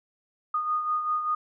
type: beating tone pair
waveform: sine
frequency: 1231 / 1236.1 Hz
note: D#6 / D#6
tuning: -19 / -12 cents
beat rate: 5.1 Hz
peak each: -25 / -34 dBFS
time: 0.54-1.35 s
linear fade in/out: 5 ms
effects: none